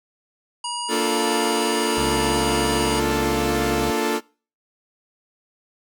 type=harmonic tone; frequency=960 Hz; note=B5; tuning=49 cents flat; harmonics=1 / 3 / 5 / 7 / 9 / 10; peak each=-28 / -31 / -33 / -37 / -37 / -37 dBFS; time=0.64-3 s; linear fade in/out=5 ms
type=chord; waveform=sawtooth; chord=Bb major seventh; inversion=none; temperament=equal; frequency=233.1 / 293.7 / 349.2 / 440 Hz; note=Bb3 / D4 / F4 / A4; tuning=0 / 0 / 0 / 0 cents; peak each=-23 / -23 / -22 / -20 dBFS; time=0.88-4.21 s; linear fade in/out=50 ms
type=tone with vibrato; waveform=15% pulse; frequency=69 Hz; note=C#2; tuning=7 cents flat; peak=-20 dBFS; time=1.97-3.91 s; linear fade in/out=5 ms; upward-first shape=triangle; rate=8.6 Hz; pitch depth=68 cents each way
effects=noise-tail reverb RT60 0.4 s tail -25 dB re dry